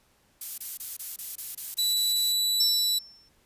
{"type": "noise bursts", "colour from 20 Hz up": "violet", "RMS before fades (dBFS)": -33, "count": 10, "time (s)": [0.41, 2.326], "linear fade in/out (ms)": 5, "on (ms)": 170, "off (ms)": 24}
{"type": "tone", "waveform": "sawtooth", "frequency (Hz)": 3951, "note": "B7", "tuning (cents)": 0, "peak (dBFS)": -20, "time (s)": [1.78, 2.99], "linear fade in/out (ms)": 10}
{"type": "tone with exponential decay", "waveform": "sine", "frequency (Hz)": 5390, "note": "E8", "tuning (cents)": 38, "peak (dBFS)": -20, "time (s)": [2.6, 3.29], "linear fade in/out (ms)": 5, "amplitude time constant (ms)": 150}
{"effects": ["pink hiss -65 dBFS RMS until 3.45 s", "resampled to 32000 Hz"]}